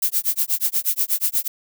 violet noise with tremolo, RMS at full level -18 dBFS, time 0.02-1.48 s, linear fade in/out 5 ms, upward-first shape sine, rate 8.3 Hz, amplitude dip 100%, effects none

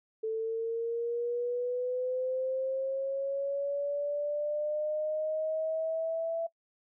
sine linear sweep, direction up, 440 to 666 Hz, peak -29 dBFS, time 0.23-6.47 s, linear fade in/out 10 ms, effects noise-tail reverb RT60 0.1 s tail -21 dB re dry

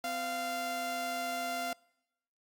sawtooth tone pair together, 255.6 / 693.5 Hz, C4 / F5, -40 / -12 cents, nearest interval octave + perfect fourth, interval 1728 cents, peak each -39 / -30 dBFS, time 0.04-1.73 s, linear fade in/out 2 ms, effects noise-tail reverb RT60 0.9 s tail -26 dB re dry + Opus 48 kbps

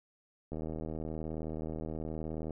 click train, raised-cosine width 2 ms, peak -26 dBFS, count 158, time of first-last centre 0.52-2.507 s, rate 79 Hz, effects none

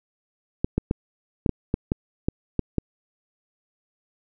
clicks, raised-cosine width 3 ms, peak -8 dBFS, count 10, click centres 0.645 / 0.78 / 0.911 / 1.462 / 1.493 / 1.741 / 1.919 / 2.285 / 2.593 / 2.783 s, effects none

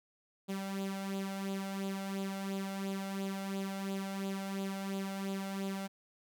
sawtooth tone with flanger, 194.7 Hz, G3, 12 cents flat, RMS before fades -38 dBFS, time 0.48-5.88 s, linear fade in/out 20 ms, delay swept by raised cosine 0.26 to 1.46 ms, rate 2.9 Hz, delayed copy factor +0.6, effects none

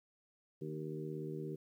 harmonic tone with a mistuned harmonic, 77.1 Hz, D#2, 15 cents flat, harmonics 2 / 3 / 4 / 5 / 6, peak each -43 / -51 / -47 / -44 / -50 dBFS, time 0.61-1.56 s, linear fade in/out 10 ms, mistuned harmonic 6, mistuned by +15 cents, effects 12-bit

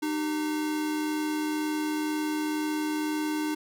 square tone pair together, 305.2 / 387.2 Hz, D#4 / G4, -33 / -21 cents, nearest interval major third, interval 412 cents, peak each -28 / -39 dBFS, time 0.02-3.55 s, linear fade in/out 10 ms, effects none

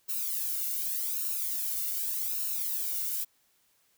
violet noise with flanger, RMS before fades -32 dBFS, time 0.08-3.25 s, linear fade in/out 20 ms, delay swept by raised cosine 0.73 to 1.41 ms, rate 0.85 Hz, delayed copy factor +1, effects white hiss -69 dBFS RMS until 3.97 s

